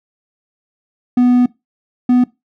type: tone pair in turn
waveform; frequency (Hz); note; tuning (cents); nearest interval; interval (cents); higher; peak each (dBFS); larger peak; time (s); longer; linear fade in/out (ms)
triangle; 246.9 / 248.1; B3 / B3; 0 / +8; unison; 8; second; -6; neither; 1.17-1.46 / 2.09-2.24; first; 5
effects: noise-tail reverb RT60 0.2 s tail -20 dB re dry